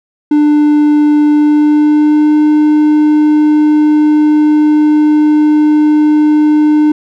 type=tone with pitch glide; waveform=triangle; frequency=297.5 to 302.2 Hz; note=D4 to D4; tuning=+22 to +50 cents; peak=-3 dBFS; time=0.31-6.92 s; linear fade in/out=5 ms; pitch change=+28 cents; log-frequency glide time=1.31-2.39 s; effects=none